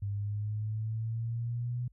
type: exponential sweep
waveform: sine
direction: up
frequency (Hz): 100 to 123.47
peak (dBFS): -31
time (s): 0.02-1.88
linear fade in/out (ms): 5
effects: added 50 Hz sine -59 dBFS peak until 1.92 s